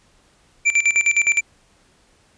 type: tone with tremolo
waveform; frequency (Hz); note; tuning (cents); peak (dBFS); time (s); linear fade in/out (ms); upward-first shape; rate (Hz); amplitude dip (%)
square; 2349; D7; 0; -13; 0.65-1.41; 20; square; 9.7; 80
effects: pink hiss -57 dBFS RMS until 2.37 s + resampled to 22050 Hz